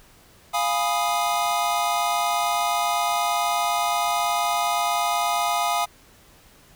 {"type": "chord", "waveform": "square", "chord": "F half-diminished seventh", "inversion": "none", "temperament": "equal with one note detuned", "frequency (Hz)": [698.5, 826.8, 987.8, 1244.5], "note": ["F5", "Ab5", "Cb6", "Eb6"], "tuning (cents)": [0, -8, 0, 0], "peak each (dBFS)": [-26, -27, -30, -27], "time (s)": [0.53, 5.86], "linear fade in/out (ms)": 20, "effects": ["pink hiss -53 dBFS RMS until 6.75 s"]}